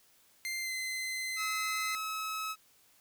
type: tone with pitch glide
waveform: sawtooth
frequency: 2091 to 2056 Hz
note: C7 to C7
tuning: -2 to -31 cents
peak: -31 dBFS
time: 0.45-1.95 s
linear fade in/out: 0 ms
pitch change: -29 cents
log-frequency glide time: 0.61-0.72 s
type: tone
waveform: sawtooth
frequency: 1288 Hz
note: E6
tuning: 41 cents flat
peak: -31 dBFS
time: 1.36-2.56 s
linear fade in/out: 50 ms
effects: white hiss -65 dBFS RMS until 3 s